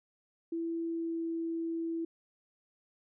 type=tone with pitch glide; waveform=sine; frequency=332.4 to 330.5 Hz; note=E4 to E4; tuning=+15 to +5 cents; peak=-32 dBFS; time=0.52-2.05 s; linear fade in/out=5 ms; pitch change=-10 cents; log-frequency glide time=0.84-1.23 s; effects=none